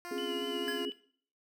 10% pulse tone with pitch glide, 349.8 to 345.2 Hz, F4 to F4, +3 to -20 cents, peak -33 dBFS, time 0.05-0.85 s, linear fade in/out 0 ms, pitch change -23 cents, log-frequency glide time 0.23-0.31 s
sine chord, Db major seventh, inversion third, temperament equal, 261.6 / 277.2 / 349.2 / 415.3 Hz, C4 / Db4 / F4 / Ab4, 0 / 0 / 0 / 0 cents, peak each -41 / -42 / -41 / -37 dBFS, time 0.11-0.9 s, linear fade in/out 5 ms
sine tone with vibrato, 2960 Hz, F#7, in tune, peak -39 dBFS, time 0.18-0.92 s, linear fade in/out 0 ms, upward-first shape triangle, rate 4.2 Hz, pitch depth 46 cents each way
square tone with exponential decay, 1688 Hz, G#6, 28 cents sharp, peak -33 dBFS, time 0.68-1 s, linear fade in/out 0 ms, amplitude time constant 68 ms
effects noise-tail reverb RT60 0.5 s tail -18 dB re dry

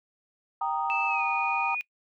sine chord, Eb major, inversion first, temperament equal with one note detuned, 784 / 932.3 / 1240.2 Hz, G5 / Bb5 / Eb6, 0 / 0 / -6 cents, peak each -30 / -29 / -32 dBFS, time 0.61-1.75 s, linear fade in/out 5 ms
sine tone with pitch glide, 2637 to 2460 Hz, E7 to D#7, 0 to -20 cents, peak -27 dBFS, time 0.9-1.81 s, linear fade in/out 0 ms, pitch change -120 cents, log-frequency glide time 1.07-1.23 s
effects noise-tail reverb RT60 0.1 s tail -23 dB re dry + tanh soft clip ceiling -13 dBFS

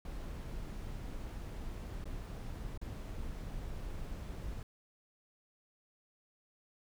brown noise with dropouts, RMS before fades -42 dBFS, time 0.05-4.63 s, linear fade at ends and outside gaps 2 ms, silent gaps 2.042-2.055 / 2.776-2.814 s, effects none

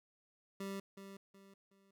25% pulse tone with echo, 196 Hz, G3, in tune, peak -37 dBFS, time 0.6-0.8 s, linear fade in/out 5 ms, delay 370 ms, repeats 3, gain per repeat -9 dB, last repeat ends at 1.91 s, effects none

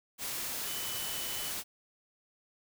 sine tone in noise, 3000 Hz, F#7, 23 cents sharp, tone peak -43 dBFS, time 0.64-1.53 s, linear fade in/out 50 ms, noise white, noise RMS -37 dBFS, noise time 0.18-1.64 s, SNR -9 dB, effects none

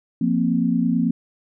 sine chord, F suspended fourth, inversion none, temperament just, 174.61 / 232.8 / 261.9 Hz, F3 / Bb3 / C4, 0 / -2 / +2 cents, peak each -22 / -20 / -22 dBFS, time 0.21-1.11 s, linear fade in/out 5 ms, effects none

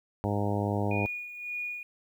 harmonic tone, 102.3 Hz, G#2, 26 cents flat, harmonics 1 / 2 / 3 / 4 / 5 / 6 / 7 / 8 / 9, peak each -30 / -33 / -35 / -36 / -37 / -38 / -38 / -39 / -40 dBFS, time 0.24-1.06 s, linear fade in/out 0 ms
sine tone with tremolo, 2448 Hz, D#7, 29 cents flat, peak -31 dBFS, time 0.91-1.83 s, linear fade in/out 2 ms, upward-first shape sine, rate 1.8 Hz, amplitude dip 65%
effects 10-bit

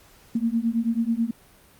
sine beating tone pair, 225.6 / 234.8 Hz, A3 / A#3, +44 / +13 cents, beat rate 9.2 Hz, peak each -24 dBFS, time 0.35-1.31 s, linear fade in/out 5 ms, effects pink hiss -54 dBFS RMS until 1.79 s + Opus 48 kbps

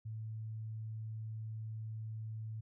sine tone, 110 Hz, A2, in tune, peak -40 dBFS, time 0.05-2.61 s, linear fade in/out 10 ms, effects none

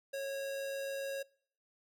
square tone with amplitude modulation, 548 Hz, C#5, 20 cents flat, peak -36 dBFS, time 0.13-1.23 s, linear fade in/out 10 ms, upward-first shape sine, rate 107 Hz, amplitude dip 30%, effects noise-tail reverb RT60 0.6 s tail -25 dB re dry

